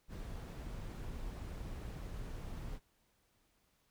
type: noise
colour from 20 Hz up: brown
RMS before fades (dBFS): -44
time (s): 0.08-2.8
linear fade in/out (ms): 50
effects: pink hiss -75 dBFS RMS until 3.9 s